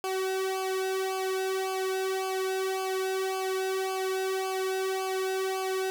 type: tone with flanger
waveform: sawtooth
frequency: 379.4 Hz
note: F#4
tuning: 43 cents sharp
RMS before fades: -30 dBFS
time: 0.04-5.9 s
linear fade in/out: 0 ms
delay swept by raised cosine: 0.52 to 1.72 ms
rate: 1.8 Hz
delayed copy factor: -0.85
effects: none